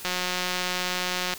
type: click train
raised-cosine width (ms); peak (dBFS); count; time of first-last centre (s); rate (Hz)
0.2; -10; 234; 0.05-1.337; 181
effects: white hiss -41 dBFS RMS until 1.38 s